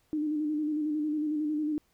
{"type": "tone with vibrato", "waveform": "sine", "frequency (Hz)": 302.9, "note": "D#4", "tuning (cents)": -46, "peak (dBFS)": -27, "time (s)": [0.13, 1.78], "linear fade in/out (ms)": 0, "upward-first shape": "square", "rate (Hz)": 11, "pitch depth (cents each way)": 34, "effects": ["pink hiss -70 dBFS RMS until 1.93 s"]}